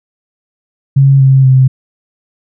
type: tone with pitch steps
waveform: sine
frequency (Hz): 137 / 133.95 / 130.96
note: C#3 / C3 / C3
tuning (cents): -20 / +41 / +2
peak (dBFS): -3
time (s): 0.96-1.68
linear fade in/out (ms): 10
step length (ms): 240
effects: none